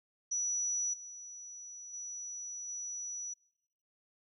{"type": "tone with level steps", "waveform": "sine", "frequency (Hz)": 5890, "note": "F#8", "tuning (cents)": -9, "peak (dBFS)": [-31, -45, -40, -38], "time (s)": [0.31, 3.34], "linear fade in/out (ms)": 10, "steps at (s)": [0.93, 1.93, 2.68], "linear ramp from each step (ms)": 10, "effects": ["noise-tail reverb RT60 0.9 s tail -25 dB re dry"]}